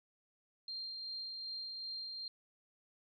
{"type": "tone with tremolo", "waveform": "sine", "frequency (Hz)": 4186, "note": "C8", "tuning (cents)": 0, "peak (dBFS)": -40, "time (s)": [0.68, 2.28], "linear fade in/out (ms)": 2, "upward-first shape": "sine", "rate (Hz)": 2.6, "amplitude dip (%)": 25, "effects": []}